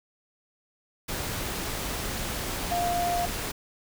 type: tone in noise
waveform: sine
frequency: 700 Hz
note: F5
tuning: 4 cents sharp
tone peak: -25 dBFS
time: 2.71-3.26 s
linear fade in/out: 10 ms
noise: pink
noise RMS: -32 dBFS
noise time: 1.08-3.52 s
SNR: +4 dB
effects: none